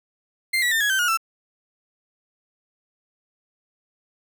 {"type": "tone with pitch steps", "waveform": "35% pulse", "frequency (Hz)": [2093, 1941.6, 1801.1, 1670.8, 1550, 1437.8, 1333.8], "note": ["C7", "B6", "A6", "G#6", "G6", "F6", "E6"], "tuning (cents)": [0, -30, 40, 10, -20, 50, 20], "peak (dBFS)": -17, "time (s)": [0.53, 1.174], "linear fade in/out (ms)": 10, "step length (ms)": 92, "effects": ["9-bit"]}